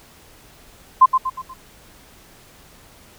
sine tone with echo, 1042 Hz, C6, 7 cents flat, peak -5 dBFS, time 1.01-1.06 s, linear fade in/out 10 ms, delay 120 ms, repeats 4, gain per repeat -7 dB, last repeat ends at 1.54 s, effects pink hiss -48 dBFS RMS until 3.18 s

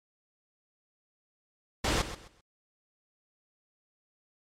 pink noise with echo, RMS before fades -27 dBFS, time 1.84-2.02 s, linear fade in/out 5 ms, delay 130 ms, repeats 3, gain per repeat -12 dB, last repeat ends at 2.41 s, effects low-pass 7000 Hz 12 dB/octave + MP3 96 kbps

